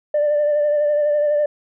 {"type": "tone with vibrato", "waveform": "sine", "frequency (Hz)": 592, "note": "D5", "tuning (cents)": 14, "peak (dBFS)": -13, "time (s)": [0.14, 1.46], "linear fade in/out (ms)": 5, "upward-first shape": "sine", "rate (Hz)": 12, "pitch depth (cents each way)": 28, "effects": ["tanh soft clip ceiling -12 dBFS"]}